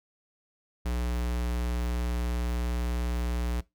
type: tone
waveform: square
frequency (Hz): 59.9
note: A#1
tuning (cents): +48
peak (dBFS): -28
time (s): 0.85-3.61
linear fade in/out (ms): 10
effects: noise-tail reverb RT60 0.2 s tail -21 dB re dry